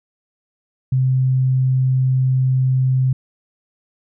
sine tone, 130 Hz, C3, 11 cents flat, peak -13 dBFS, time 0.92-3.13 s, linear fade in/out 5 ms, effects none

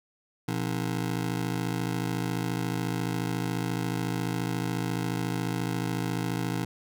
25% pulse ring-modulated tone, 146.83 Hz, D3, in tune, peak -21 dBFS, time 0.48-6.65 s, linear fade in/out 2 ms, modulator 27.1 Hz, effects none

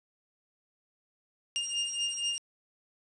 sawtooth beating tone pair, 2816 / 2820.2 Hz, F7 / F7, +14 / +16 cents, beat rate 4.2 Hz, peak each -30 dBFS, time 1.56-2.38 s, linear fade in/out 0 ms, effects resampled to 22050 Hz + 9-bit

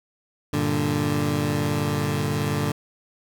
20% pulse chord, G minor, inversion none, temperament equal, 98 / 116.54 / 146.83 Hz, G2 / Bb2 / D3, 0 / 0 / 0 cents, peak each -23 / -24 / -19 dBFS, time 0.53-2.72 s, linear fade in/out 5 ms, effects none

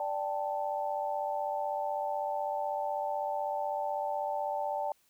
sine chord, D suspended fourth, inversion none, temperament equal, 587.3 / 784 / 880 Hz, D5 / G5 / A5, 0 / 0 / 0 cents, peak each -35 / -35 / -35 dBFS, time 0-4.92 s, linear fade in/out 2 ms, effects white hiss -69 dBFS RMS until 5.09 s

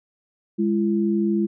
sine tone pair together, 205.9 / 338.5 Hz, G#3 / E4, -15 / +46 cents, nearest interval major sixth, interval 861 cents, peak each -20 / -22 dBFS, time 0.58-1.47 s, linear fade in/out 20 ms, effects none

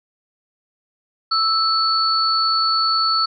sine tone pair together, 1315 / 4441 Hz, E6 / C#8, -5 / +2 cents, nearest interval octave + major sixth, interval 2107 cents, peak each -18 dBFS, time 1.31-3.26 s, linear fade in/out 10 ms, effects none

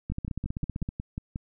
two click trains, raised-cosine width 5 ms, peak -19 / -20 dBFS, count 13 / 8, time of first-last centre 0.12-0.889 / 0.1-1.359 s, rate 15.6 / 5.56 Hz, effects none

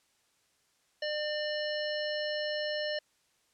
harmonic tone with a mistuned harmonic, 600 Hz, D5, 37 cents sharp, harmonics 1 / 3 / 5 / 7 / 9, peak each -33 / -38 / -40 / -41 / -43 dBFS, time 1.02-2.99 s, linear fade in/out 5 ms, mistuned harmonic 5, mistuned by -31 cents, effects white hiss -71 dBFS RMS until 3.53 s + low-pass 9000 Hz 12 dB/octave

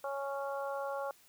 harmonic tone, 277.2 Hz, C#4, in tune, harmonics 2 / 3 / 4 / 5, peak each -37 / -41 / -43 / -45 dBFS, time 0.04-1.11 s, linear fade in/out 2 ms, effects white hiss -63 dBFS RMS until 1.28 s

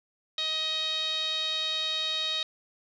5% pulse tone with low-pass filter, 629 Hz, D#5, 19 cents sharp, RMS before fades -30 dBFS, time 0.38-2.43 s, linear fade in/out 2 ms, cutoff 3800 Hz, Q 6.8, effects none

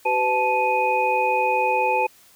sine tone cluster, 379.7 / 504 / 872 / 2489 Hz, F#4 / B4 / A5 / D#7, +45 / +35 / -16 / 0 cents, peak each -29 / -24 / -20 / -25 dBFS, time 0.05-2.07 s, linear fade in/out 10 ms, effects white hiss -53 dBFS RMS until 2.35 s

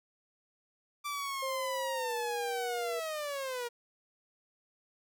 sawtooth linear sweep, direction down, 1174.7 to 469.3 Hz, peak -31 dBFS, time 1.04-3.69 s, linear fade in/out 20 ms
sine tone with pitch glide, 533 to 477.6 Hz, C5 to A#4, +32 to +42 cents, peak -35 dBFS, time 1.42-3 s, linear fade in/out 10 ms, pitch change -190 cents, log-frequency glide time 1.93-2.13 s
effects none

